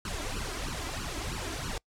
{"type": "noise with flanger", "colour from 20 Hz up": "pink", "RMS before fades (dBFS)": -35, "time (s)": [0.05, 1.78], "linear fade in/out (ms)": 2, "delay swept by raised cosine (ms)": [0.68, 3.08], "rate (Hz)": 3.1, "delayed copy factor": 1, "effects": ["noise-tail reverb RT60 0.1 s tail -25 dB re dry", "low-pass 9000 Hz 12 dB/octave"]}